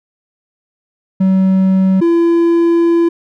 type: tone pair in turn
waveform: triangle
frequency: 189.7 / 338 Hz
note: F#3 / E4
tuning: +43 / +43 cents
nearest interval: minor seventh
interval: 1000 cents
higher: second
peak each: -6 dBFS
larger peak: neither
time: 1.2-2.01 / 2.01-3.09 s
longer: second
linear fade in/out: 10 ms
effects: none